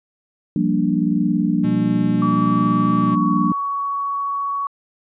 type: chord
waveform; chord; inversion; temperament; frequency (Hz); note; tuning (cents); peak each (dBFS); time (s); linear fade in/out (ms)
sine; G minor seventh; third; equal; 174.61 / 196 / 233.1 / 293.7; F3 / G3 / Bb3 / D4; 0 / 0 / 0 / 0; -21; 0.56-3.52; 2
type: tone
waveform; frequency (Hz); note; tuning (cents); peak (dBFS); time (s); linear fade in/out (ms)
square; 121.4; B2; -29; -26; 1.63-3.16; 20
type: tone with pitch glide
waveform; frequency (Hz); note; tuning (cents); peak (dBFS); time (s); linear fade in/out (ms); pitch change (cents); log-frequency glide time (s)
sine; 1145 to 1121.4; D6 to C#6; -44 to +20; -20; 2.22-4.67; 2; -36; 3.03-3.16
effects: resampled to 8000 Hz